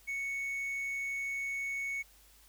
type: tone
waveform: triangle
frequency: 2217 Hz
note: C#7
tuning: in tune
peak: -32 dBFS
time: 0.07-2.03 s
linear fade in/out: 20 ms
effects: added 50 Hz sine -63 dBFS peak until 2.48 s + white hiss -62 dBFS RMS until 2.48 s